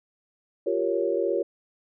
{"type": "chord", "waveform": "sine", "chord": "G half-diminished seventh", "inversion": "third", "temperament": "equal", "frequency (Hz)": [349.2, 392, 466.2, 554.4], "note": ["F4", "G4", "Bb4", "Db5"], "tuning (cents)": [0, 0, 0, 0], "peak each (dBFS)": -28, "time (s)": [0.66, 1.43], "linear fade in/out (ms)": 10, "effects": []}